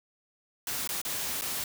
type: noise with dropouts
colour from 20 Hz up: white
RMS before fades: -33 dBFS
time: 0.67-1.64 s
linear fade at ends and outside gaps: 2 ms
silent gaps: 0.875-0.89 / 1.016-1.05 / 1.412-1.419 s
effects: none